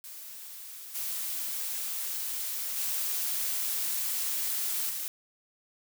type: noise with level steps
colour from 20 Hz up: blue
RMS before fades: -44 / -34 / -31 / -35 dBFS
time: 0.04-5.08 s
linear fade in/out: 0 ms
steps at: 0.94 / 2.76 / 4.89 s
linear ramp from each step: 20 ms
effects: none